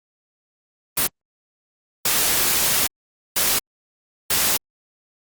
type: noise bursts at uneven times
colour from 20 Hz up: white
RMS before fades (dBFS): -19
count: 4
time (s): 0.97-1.07 / 2.05-2.87 / 3.36-3.59 / 4.3-4.57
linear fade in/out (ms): 5
effects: Opus 32 kbps